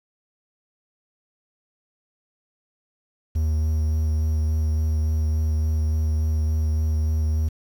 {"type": "tone with vibrato", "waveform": "triangle", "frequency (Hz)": 77.78, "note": "D#2", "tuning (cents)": 0, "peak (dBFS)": -17, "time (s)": [3.35, 7.49], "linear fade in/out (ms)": 10, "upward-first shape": "sine", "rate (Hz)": 3.5, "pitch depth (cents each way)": 14, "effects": ["8-bit"]}